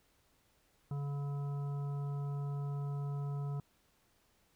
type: harmonic tone with a mistuned harmonic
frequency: 142 Hz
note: C#3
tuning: 42 cents sharp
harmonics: 1 / 3 / 5 / 7 / 9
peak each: -35 / -51 / -54 / -56 / -57 dBFS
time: 0.91-3.6 s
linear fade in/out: 2 ms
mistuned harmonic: 9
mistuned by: +16 cents
effects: pink hiss -72 dBFS RMS until 4.55 s